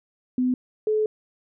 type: tone pair in turn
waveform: sine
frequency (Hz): 252.4 / 429.9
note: B3 / A4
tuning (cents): +38 / -40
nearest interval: major sixth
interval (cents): 922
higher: second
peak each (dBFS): -19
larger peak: neither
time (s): 0.38-0.54 / 0.87-1.06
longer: second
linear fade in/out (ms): 2
effects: none